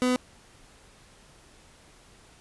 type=tone; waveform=30% pulse; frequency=251.1 Hz; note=B3; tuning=29 cents sharp; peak=-19 dBFS; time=0.02-0.16 s; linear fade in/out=0 ms; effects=pink hiss -55 dBFS RMS until 2.4 s + resampled to 24000 Hz